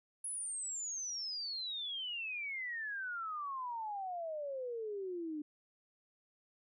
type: exponential sweep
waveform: sine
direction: down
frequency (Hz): 10548 to 293.7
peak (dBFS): -38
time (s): 0.24-5.42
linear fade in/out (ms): 5
effects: none